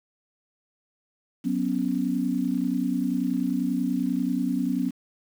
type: chord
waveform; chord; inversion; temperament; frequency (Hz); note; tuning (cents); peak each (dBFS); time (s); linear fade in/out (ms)
sine; F# suspended fourth; none; equal; 185 / 246.9 / 277.2; F#3 / B3 / C#4; 0 / 0 / 0; -29 / -26 / -27; 1.44-4.91; 20
effects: 8-bit